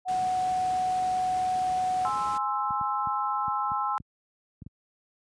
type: tone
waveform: sine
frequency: 740 Hz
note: F#5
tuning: in tune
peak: -24 dBFS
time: 0.05-2.1 s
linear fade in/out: 50 ms
type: noise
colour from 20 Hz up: pink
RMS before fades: -42 dBFS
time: 0.08-2.38 s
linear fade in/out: 5 ms
type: chord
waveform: sine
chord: Ab augmented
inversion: none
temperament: equal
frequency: 830.6 / 1046.5 / 1318.5 Hz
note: Ab5 / C6 / E6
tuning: 0 / 0 / 0 cents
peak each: -30 dBFS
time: 2.05-3.98 s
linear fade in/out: 0 ms
type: clicks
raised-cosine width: 5 ms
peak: -28 dBFS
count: 8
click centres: 2.707 / 2.812 / 3.072 / 3.481 / 3.718 / 4.003 / 4.621 / 4.665 s
effects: high-pass 80 Hz 12 dB/octave + resampled to 22050 Hz